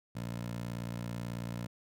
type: tone with high-pass filter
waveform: 15% pulse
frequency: 58.27 Hz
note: A#1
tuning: in tune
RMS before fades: -39 dBFS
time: 0.15-1.67 s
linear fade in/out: 10 ms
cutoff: 120 Hz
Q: 1.5
effects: none